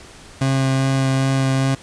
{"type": "tone with vibrato", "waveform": "30% pulse", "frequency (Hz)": 133.9, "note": "C3", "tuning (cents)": 40, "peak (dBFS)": -13, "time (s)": [0.41, 1.75], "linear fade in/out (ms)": 5, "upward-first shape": "sine", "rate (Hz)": 2.5, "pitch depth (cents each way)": 9, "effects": ["pink hiss -42 dBFS RMS until 1.82 s", "resampled to 22050 Hz"]}